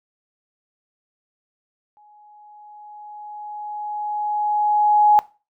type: tone with exponential growth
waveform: sine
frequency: 838 Hz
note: G#5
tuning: 15 cents sharp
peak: -9 dBFS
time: 1.97-5.19 s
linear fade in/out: 0 ms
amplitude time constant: 700 ms
effects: noise-tail reverb RT60 0.3 s tail -19 dB re dry